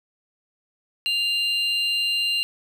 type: tone pair together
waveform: triangle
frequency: 2794 / 4108 Hz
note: F7 / C8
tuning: 0 / -33 cents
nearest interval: perfect fifth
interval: 667 cents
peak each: -20 / -26 dBFS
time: 1.06-2.43 s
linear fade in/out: 0 ms
effects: none